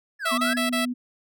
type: linear two-way sweep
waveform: triangle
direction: down then up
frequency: 1774 to 1046.5 to 1774 Hz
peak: -25 dBFS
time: 0.19-0.59 s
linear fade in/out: 50 ms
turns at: 0.33 s
type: tone bursts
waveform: 10% pulse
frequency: 658 Hz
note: E5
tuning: 3 cents flat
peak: -15 dBFS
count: 4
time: 0.25-0.854 s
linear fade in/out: 10 ms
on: 130 ms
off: 28 ms
type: tone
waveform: sine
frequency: 246.9 Hz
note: B3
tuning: in tune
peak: -25 dBFS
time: 0.31-0.94 s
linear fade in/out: 20 ms
effects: none